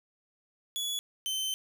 sawtooth tone pair in turn, 3398 / 3080 Hz, G#7 / G7, +39 / -31 cents, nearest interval major second, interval 170 cents, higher first, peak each -28 / -27 dBFS, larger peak second, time 0.76-0.99 / 1.26-1.54 s, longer second, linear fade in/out 0 ms, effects none

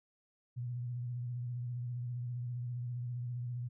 sine tone with vibrato, 122 Hz, B2, 21 cents flat, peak -36 dBFS, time 0.56-3.69 s, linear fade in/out 20 ms, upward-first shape sine, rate 15 Hz, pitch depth 41 cents each way, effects none

